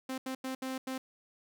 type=tone bursts at uneven times; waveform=sawtooth; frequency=261.6 Hz; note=C4; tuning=in tune; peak=-31 dBFS; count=5; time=0.09-0.18 / 0.26-0.35 / 0.44-0.55 / 0.62-0.78 / 0.87-0.98 s; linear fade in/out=5 ms; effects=none